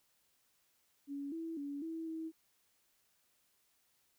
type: tone with pitch steps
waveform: sine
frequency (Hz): 281.7 / 327.8 / 284.3 / 325.6 / 322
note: C#4 / E4 / C#4 / E4 / E4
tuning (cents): +28 / -10 / +44 / -21 / -41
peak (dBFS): -39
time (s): 1.07-2.32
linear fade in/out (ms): 50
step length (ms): 250
effects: white hiss -75 dBFS RMS until 4.18 s